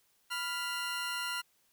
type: tone pair together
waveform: 20% pulse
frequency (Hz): 987.8 / 1396.9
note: B5 / F6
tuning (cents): 0 / 0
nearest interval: tritone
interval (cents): 600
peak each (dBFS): -35 / -30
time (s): 0.3-1.42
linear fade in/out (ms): 20
effects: white hiss -71 dBFS RMS until 1.72 s